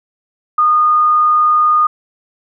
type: tone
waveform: sine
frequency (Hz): 1226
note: D#6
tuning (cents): -26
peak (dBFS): -8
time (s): 0.58-1.87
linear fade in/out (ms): 5
effects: none